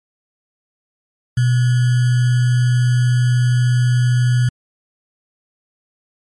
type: tone with sample-and-hold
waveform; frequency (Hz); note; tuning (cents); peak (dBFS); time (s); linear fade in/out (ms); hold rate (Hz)
sine; 123.47; B2; 0; -11; 1.37-4.49; 5; 1575
effects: MP3 48 kbps